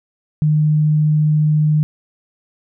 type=tone; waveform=sine; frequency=152.4 Hz; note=D#3; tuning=36 cents flat; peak=-11 dBFS; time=0.42-1.83 s; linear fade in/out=0 ms; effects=none